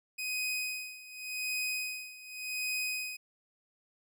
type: tone with tremolo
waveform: sawtooth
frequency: 2506 Hz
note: D#7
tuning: 12 cents sharp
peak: -28 dBFS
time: 0.18-3.17 s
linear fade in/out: 10 ms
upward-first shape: sine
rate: 0.87 Hz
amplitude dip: 85%
effects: none